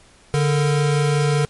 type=tone pair together; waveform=square; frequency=145.02 / 460.4 Hz; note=D3 / A#4; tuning=-22 / -22 cents; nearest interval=octave + minor sixth; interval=2000 cents; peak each=-17 / -24 dBFS; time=0.34-1.45 s; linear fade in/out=0 ms; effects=pink hiss -51 dBFS RMS until 1.49 s + MP3 48 kbps